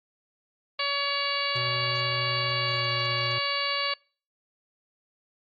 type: harmonic tone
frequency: 565 Hz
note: C#5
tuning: 33 cents sharp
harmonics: 1 / 2 / 3 / 4 / 5 / 6 / 7 / 8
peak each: -35 / -31 / -36 / -32 / -33 / -37 / -35 / -32 dBFS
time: 0.79-3.94 s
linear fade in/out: 5 ms
type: tone with pitch glide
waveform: square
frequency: 123.6 to 120.99 Hz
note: B2 to B2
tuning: +2 to -35 cents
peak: -33 dBFS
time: 1.55-3.39 s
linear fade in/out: 10 ms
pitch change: -37 cents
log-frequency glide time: 2.57-2.86 s
effects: noise-tail reverb RT60 0.4 s tail -26 dB re dry + MP3 32 kbps